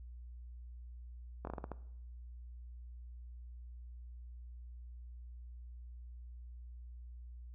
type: slowing click train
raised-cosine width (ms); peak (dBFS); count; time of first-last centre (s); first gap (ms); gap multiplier
1; -27; 7; 1.45-1.717; 22; 1.28
effects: noise-tail reverb RT60 0.7 s tail -17 dB re dry + added 60 Hz sine -47 dBFS peak until 7.54 s